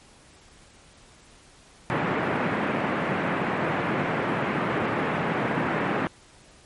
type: band-pass noise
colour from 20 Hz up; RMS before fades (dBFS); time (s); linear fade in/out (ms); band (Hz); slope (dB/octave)
pink; -26; 1.9-6.07; 0; 140 to 2200; 24
effects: pink hiss -53 dBFS RMS until 6.65 s + MP3 48 kbps